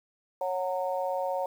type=harmonic tone; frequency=183.8 Hz; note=F#3; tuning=11 cents flat; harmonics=3 / 4 / 5; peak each=-30 / -33 / -34 dBFS; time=0.41-1.46 s; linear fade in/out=2 ms; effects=9-bit